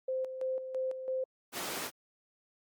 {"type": "tone with tremolo", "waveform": "sine", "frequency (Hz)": 520, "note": "C5", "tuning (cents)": -11, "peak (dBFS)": -30, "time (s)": [0.08, 1.24], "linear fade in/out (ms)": 5, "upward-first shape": "square", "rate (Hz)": 3, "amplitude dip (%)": 60}
{"type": "noise", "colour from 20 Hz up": "pink", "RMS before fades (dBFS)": -36, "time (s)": [1.52, 1.91], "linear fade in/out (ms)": 50}
{"effects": ["high-pass 300 Hz 12 dB/octave", "Opus 32 kbps"]}